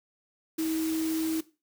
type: tone in noise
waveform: sine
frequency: 320.1 Hz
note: D#4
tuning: 49 cents sharp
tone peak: -26 dBFS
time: 0.58-1.41 s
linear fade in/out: 10 ms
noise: white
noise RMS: -39 dBFS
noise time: 0.58-1.41 s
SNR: +10 dB
effects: noise-tail reverb RT60 0.3 s tail -17 dB re dry